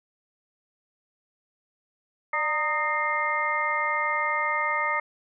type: tone cluster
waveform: sine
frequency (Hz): 593 / 922 / 1240 / 1834 / 2109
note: D5 / A#5 / D#6 / A#6 / C7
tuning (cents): +17 / -19 / -6 / -29 / +13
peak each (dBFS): -34 / -30 / -28 / -31 / -28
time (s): 2.33-5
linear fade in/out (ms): 5
effects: none